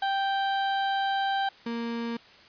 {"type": "tone pair in turn", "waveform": "35% pulse", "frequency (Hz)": [784, 233.1], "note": ["G5", "A#3"], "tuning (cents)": [0, 0], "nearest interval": "octave + major sixth", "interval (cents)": 2100, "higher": "first", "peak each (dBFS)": [-23, -28], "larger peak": "first", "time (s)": [[0.02, 1.49], [1.66, 2.17]], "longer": "first", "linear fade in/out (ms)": 5, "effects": ["white hiss -53 dBFS RMS until 2.48 s", "resampled to 11025 Hz"]}